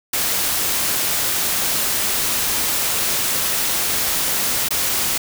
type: noise with dropouts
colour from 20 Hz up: white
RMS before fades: -20 dBFS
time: 0.13-5.18 s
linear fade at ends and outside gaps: 5 ms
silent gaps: 4.687-4.706 s
effects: none